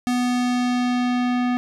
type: tone with low-pass filter sweep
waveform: square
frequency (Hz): 246.9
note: B3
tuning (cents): 0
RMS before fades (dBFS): -21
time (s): 0.07-1.57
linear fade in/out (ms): 0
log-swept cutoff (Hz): 10000 to 2500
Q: 0.83
effects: 10-bit